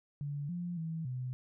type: tone with pitch steps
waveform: sine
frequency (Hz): 144 / 175.1 / 162.3 / 127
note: D3 / F3 / E3 / B2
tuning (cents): -34 / +5 / -27 / +49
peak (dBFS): -35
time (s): 0.21-1.33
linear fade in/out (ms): 0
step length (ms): 280
effects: none